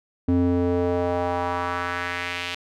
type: tone with band-pass filter sweep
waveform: square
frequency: 88.1 Hz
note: F2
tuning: 16 cents sharp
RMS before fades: -24 dBFS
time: 0.28-2.55 s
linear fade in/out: 5 ms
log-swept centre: 250 to 3000 Hz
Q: 1.9
effects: none

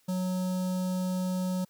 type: tone with notch filter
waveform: square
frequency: 184 Hz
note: F#3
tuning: 9 cents flat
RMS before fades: -30 dBFS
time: 0.08-1.65 s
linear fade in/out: 10 ms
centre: 2100 Hz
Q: 0.55
effects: white hiss -67 dBFS RMS until 1.69 s

